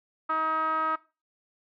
5% pulse tone with low-pass filter, 317.1 Hz, D#4, 33 cents sharp, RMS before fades -27 dBFS, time 0.29-0.96 s, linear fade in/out 10 ms, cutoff 1200 Hz, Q 8.9, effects noise-tail reverb RT60 0.3 s tail -19 dB re dry

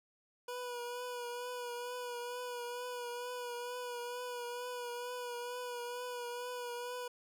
25% pulse tone with vibrato, 488.1 Hz, B4, 20 cents flat, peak -36 dBFS, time 0.48-7.08 s, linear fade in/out 5 ms, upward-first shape triangle, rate 2.2 Hz, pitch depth 34 cents each way, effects none

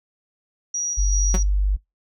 sine tone with tremolo, 5770 Hz, F#8, 44 cents flat, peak -22 dBFS, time 0.74-1.43 s, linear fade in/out 5 ms, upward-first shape square, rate 2.6 Hz, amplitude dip 35%
sine tone, 49.06 Hz, G1, 2 cents sharp, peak -16 dBFS, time 0.97-1.77 s, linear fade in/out 20 ms
sawtooth tone with exponential decay, 185 Hz, F#3, in tune, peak -16 dBFS, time 1.34-1.41 s, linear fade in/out 5 ms, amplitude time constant 15 ms
effects noise-tail reverb RT60 0.2 s tail -25 dB re dry

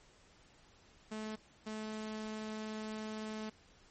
sawtooth tone bursts at uneven times, 216.5 Hz, A3, 28 cents flat, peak -36 dBFS, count 2, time 1.11-1.36 / 1.66-3.5 s, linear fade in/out 10 ms, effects pink hiss -64 dBFS RMS until 3.9 s + MP3 32 kbps

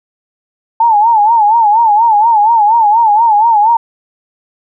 sine tone with vibrato, 879 Hz, A5, 2 cents flat, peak -5 dBFS, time 0.8-3.77 s, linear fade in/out 5 ms, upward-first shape sine, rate 4.2 Hz, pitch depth 120 cents each way, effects none

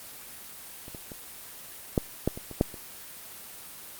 clicks, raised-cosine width 2 ms, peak -29 / -26 / -26 / -8 / -10 / -23 / -26 / -7 / -28 dBFS, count 9, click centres 0.881 / 0.948 / 1.118 / 1.978 / 2.276 / 2.375 / 2.513 / 2.611 / 2.742 s, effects white hiss -44 dBFS RMS until 3.99 s + Opus 24 kbps

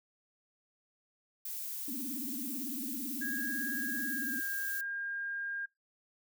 violet noise, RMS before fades -40 dBFS, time 1.45-4.81 s, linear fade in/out 5 ms
sine tone with vibrato, 261.6 Hz, C4, in tune, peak -39 dBFS, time 1.88-4.4 s, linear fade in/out 2 ms, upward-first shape triangle, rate 18 Hz, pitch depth 290 cents each way
sine tone with pitch glide, 1645 to 1610.2 Hz, G#6 to G6, -17 to +46 cents, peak -35 dBFS, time 3.21-5.66 s, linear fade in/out 10 ms, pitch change -37 cents, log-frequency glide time 4.05-4.36 s
effects noise-tail reverb RT60 0.2 s tail -24 dB re dry

